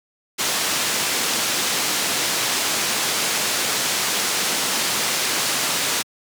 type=low-pass noise; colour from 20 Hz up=white; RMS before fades=-22 dBFS; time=0.38-6.03 s; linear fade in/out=20 ms; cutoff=7600 Hz; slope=12 dB/octave; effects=high-pass 150 Hz 12 dB/octave